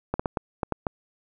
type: clicks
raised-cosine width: 1 ms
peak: -11 dBFS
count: 7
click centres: 0.14 / 0.195 / 0.258 / 0.372 / 0.632 / 0.723 / 0.868 s
effects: none